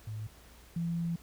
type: tone pair in turn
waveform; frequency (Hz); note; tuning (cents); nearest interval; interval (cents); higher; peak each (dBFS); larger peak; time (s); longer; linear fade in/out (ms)
sine; 107.8 / 168.95; A2 / E3; -35 / +43; minor sixth; 778; second; -36 / -30; second; 0.07-0.27 / 0.76-1.16; second; 5
effects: added 60 Hz sine -57 dBFS peak until 1.22 s + pink hiss -58 dBFS RMS until 1.22 s